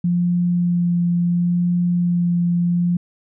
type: tone with vibrato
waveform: sine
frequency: 174.6 Hz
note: F3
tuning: in tune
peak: -15 dBFS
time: 0.04-2.97 s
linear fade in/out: 5 ms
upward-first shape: sine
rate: 0.72 Hz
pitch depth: 11 cents each way
effects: none